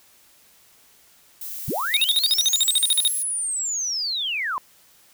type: noise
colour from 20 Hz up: violet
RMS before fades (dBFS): -33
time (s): 1.41-3.23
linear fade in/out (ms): 5
type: linear two-way sweep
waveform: sine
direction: up then down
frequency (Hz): 83.5 to 11175 to 966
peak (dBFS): -23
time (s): 1.68-4.58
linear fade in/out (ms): 0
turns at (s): 3.11
type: tone bursts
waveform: square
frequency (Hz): 3729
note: A#7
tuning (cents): 0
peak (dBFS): -16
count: 16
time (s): 1.94-3.077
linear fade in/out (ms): 0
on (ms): 27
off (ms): 47
effects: white hiss -55 dBFS RMS until 5.13 s